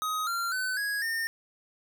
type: tone with pitch steps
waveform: square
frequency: 1258 / 1379.8 / 1513.4 / 1659.9 / 1820.7 Hz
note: D#6 / F6 / F#6 / G#6 / A#6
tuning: +19 / -21 / +39 / -1 / -41 cents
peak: -29 dBFS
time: 0.02-1.27 s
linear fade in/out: 0 ms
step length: 250 ms
effects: none